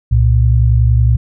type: tone pair together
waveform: sine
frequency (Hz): 65.45 / 116.3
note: C2 / A#2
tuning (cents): +1 / -4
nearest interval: minor seventh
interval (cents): 995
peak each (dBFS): -10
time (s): 0.11-1.17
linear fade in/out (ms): 10
effects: none